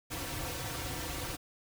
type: noise with comb filter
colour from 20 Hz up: pink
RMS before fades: -38 dBFS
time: 0.1-1.37 s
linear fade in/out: 20 ms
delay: 4.8 ms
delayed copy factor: -0.8
effects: none